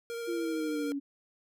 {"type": "tone with vibrato", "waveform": "square", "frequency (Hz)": 466.2, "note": "A#4", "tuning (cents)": 0, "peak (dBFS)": -36, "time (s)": [0.1, 0.92], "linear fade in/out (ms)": 0, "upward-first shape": "square", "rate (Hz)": 13, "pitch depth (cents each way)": 12}
{"type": "exponential sweep", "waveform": "sine", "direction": "down", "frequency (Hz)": [349.2, 277.2], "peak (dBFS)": -31, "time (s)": [0.27, 1], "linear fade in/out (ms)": 20}
{"effects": []}